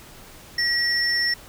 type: tone pair together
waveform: sine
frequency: 1912 / 5408 Hz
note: A#6 / E8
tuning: +43 / +43 cents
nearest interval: octave + tritone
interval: 1800 cents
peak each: -21 dBFS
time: 0.58-1.34 s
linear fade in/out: 5 ms
effects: tanh soft clip ceiling -14 dBFS + pink hiss -45 dBFS RMS until 1.48 s